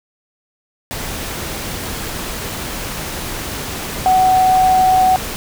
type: tone in noise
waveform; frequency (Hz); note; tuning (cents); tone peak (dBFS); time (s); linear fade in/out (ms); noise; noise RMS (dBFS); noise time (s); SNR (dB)
sine; 747; F#5; +16; -9; 4.06-5.16; 0; pink; -25; 0.91-5.36; +13
effects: none